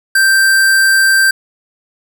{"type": "tone", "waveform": "square", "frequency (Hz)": 1568, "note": "G6", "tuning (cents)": 0, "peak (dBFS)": -8, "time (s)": [0.15, 1.31], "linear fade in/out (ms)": 5, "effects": ["7-bit"]}